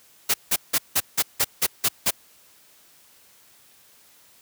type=noise bursts; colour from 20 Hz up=white; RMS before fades=-20 dBFS; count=9; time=0.29-2.109 s; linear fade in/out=10 ms; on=51 ms; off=170 ms; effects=white hiss -55 dBFS RMS until 4.41 s + high-pass 60 Hz 12 dB/octave